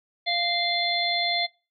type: harmonic tone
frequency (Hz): 695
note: F5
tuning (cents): -9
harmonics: 1 / 3 / 5 / 6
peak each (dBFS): -28 / -28 / -28 / -28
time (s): 0.26-1.47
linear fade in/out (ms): 20
effects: noise-tail reverb RT60 0.3 s tail -22 dB re dry